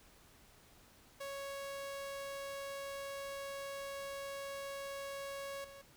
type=tone with level steps; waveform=sawtooth; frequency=554.4 Hz; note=C#5; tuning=in tune; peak=-38 / -48 dBFS; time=1.2-5.82 s; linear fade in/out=10 ms; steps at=5.64 s; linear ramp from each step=5 ms; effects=pink hiss -63 dBFS RMS until 5.96 s